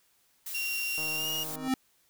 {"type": "noise", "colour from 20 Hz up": "blue", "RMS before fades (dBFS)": -38, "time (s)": [0.46, 1.56], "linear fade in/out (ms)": 5}
{"type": "tone with pitch glide", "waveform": "35% pulse", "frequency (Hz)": [2756, 2855], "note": ["F7", "F7"], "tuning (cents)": [-24, 37], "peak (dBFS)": -29, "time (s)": [0.54, 1.44], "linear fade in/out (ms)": 10, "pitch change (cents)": 61, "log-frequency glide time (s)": [1.15, 1.28]}
{"type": "click train", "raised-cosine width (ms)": 1, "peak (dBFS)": -30, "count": 110, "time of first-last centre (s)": [0.98, 1.679], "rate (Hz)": 156}
{"type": "tone with exponential growth", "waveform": "square", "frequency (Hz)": 261.6, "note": "C4", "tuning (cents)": 0, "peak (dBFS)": -23, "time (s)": [1.42, 1.74], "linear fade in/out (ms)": 2, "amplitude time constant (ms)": 68}
{"effects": ["white hiss -68 dBFS RMS until 2.09 s"]}